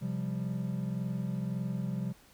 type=chord; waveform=triangle; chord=C suspended fourth; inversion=none; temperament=just; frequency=130.81 / 174.42 / 196.22 Hz; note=C3 / F3 / G3; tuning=0 / -2 / +2 cents; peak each=-34 dBFS; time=0.01-2.13 s; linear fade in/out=20 ms; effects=pink hiss -60 dBFS RMS until 2.33 s